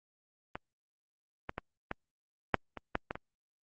clicks, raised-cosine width 0.5 ms, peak -22 / -21 / -20 / -19 / -9 / -25 / -13 / -19 / -24 dBFS, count 9, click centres 0.555 / 1.494 / 1.581 / 1.914 / 2.543 / 2.773 / 2.954 / 3.109 / 3.155 s, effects Opus 32 kbps

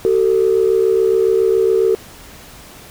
sine tone pair together, 380.4 / 447.6 Hz, F#4 / A4, +48 / +30 cents, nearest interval minor third, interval 282 cents, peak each -13 dBFS, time 0.05-1.95 s, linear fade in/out 0 ms, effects tanh soft clip ceiling -4 dBFS + pink hiss -39 dBFS RMS until 2.9 s

